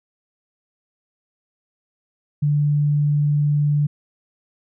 sine tone, 146.83 Hz, D3, in tune, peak -15 dBFS, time 2.42-3.87 s, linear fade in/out 10 ms, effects none

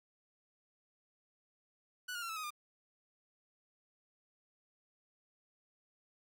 sawtooth tone with pitch steps, 1480 / 1420.5 / 1363.5 / 1308.7 / 1256.1 / 1205.6 Hz, F#6 / F6 / F6 / E6 / D#6 / D6, 0 / +29 / -42 / -13 / +16 / +45 cents, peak -36 dBFS, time 2.08-2.506 s, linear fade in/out 10 ms, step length 71 ms, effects none

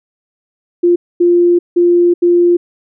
sine tone bursts at uneven times, 348.8 Hz, F4, 2 cents flat, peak -6 dBFS, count 4, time 0.83-0.96 / 1.2-1.59 / 1.76-2.14 / 2.22-2.57 s, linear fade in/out 10 ms, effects none

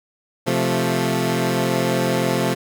15% pulse chord, F major, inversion second, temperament equal, 130.81 / 174.61 / 220 Hz, C3 / F3 / A3, 0 / 0 / 0 cents, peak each -16 / -16 / -17 dBFS, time 0.46-2.55 s, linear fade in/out 20 ms, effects none

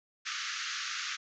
pink band-pass noise, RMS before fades -37 dBFS, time 0.25-1.17 s, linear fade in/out 20 ms, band 1200 to 6800 Hz, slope 96 dB/octave, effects none

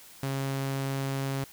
sawtooth tone, 136.1 Hz, C#3, 31 cents flat, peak -25 dBFS, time 0.23-1.44 s, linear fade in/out 2 ms, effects white hiss -51 dBFS RMS until 1.52 s

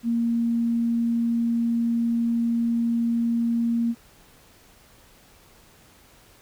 sine tone, 233.1 Hz, A#3, in tune, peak -20 dBFS, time 0.03-3.95 s, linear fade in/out 50 ms, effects pink hiss -54 dBFS RMS until 6.41 s

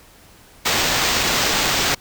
violet noise with sample-and-hold, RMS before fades -19 dBFS, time 0.65-1.95 s, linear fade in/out 10 ms, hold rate 11025 Hz, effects pink hiss -48 dBFS RMS until 2 s

